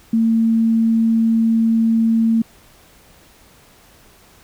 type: tone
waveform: sine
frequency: 226.2 Hz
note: A3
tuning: 48 cents sharp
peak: -12 dBFS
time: 0.13-2.42 s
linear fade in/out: 5 ms
effects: pink hiss -49 dBFS RMS until 4.43 s